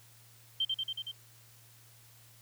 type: tone with echo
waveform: sine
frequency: 3136 Hz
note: G7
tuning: in tune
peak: -27 dBFS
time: 0.6-0.65 s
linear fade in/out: 5 ms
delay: 93 ms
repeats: 5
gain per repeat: -2 dB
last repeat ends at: 1.115 s
effects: added 115 Hz sine -60 dBFS peak until 2.41 s + white hiss -60 dBFS RMS until 2.41 s